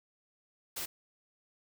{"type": "noise", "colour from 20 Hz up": "white", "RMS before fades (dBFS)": -38, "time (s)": [0.76, 0.86], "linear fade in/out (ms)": 10, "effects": []}